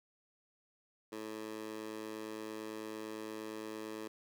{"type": "tone with high-pass filter", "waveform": "15% pulse", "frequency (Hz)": 108.8, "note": "A2", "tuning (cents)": -19, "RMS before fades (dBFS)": -44, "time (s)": [1.12, 4.08], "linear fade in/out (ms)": 5, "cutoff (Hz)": 360, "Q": 1.5, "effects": []}